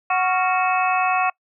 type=harmonic tone with a mistuned harmonic; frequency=370 Hz; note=F#4; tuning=in tune; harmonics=2 / 3 / 4 / 5 / 6 / 7; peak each=-20 / -22 / -27 / -32 / -33 / -25 dBFS; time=0.1-1.3 s; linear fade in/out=5 ms; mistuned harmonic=4; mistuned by=-110 cents; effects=noise-tail reverb RT60 0.1 s tail -26 dB re dry